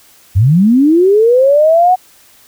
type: linear sweep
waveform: sine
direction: up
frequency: 84.7 to 749 Hz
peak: -5 dBFS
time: 0.35-1.96 s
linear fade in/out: 20 ms
effects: white hiss -45 dBFS RMS until 2.47 s